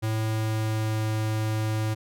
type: tone with pitch glide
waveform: square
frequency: 110 to 108.99 Hz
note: A2 to A2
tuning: 0 to -16 cents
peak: -25 dBFS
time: 0.02-1.95 s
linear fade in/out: 20 ms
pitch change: -16 cents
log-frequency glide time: 0.22-1.07 s
effects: none